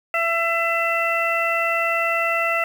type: harmonic tone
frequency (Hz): 670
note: E5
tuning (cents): +28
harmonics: 1 / 2 / 3 / 4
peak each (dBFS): -24 / -24 / -24 / -24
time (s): 0.14-2.64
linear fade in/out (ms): 2
effects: 7-bit